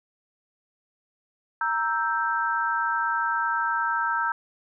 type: chord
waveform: sine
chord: E diminished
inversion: second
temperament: equal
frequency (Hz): 932.3 / 1318.5 / 1568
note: Bb5 / E6 / G6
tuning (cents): 0 / 0 / 0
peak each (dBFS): -27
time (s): 1.61-4.32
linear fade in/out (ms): 2
effects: none